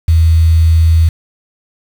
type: tone with quantisation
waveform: sine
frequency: 81.6 Hz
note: E2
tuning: 17 cents flat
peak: -5 dBFS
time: 0.08-1.09 s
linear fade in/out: 5 ms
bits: 5
effects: none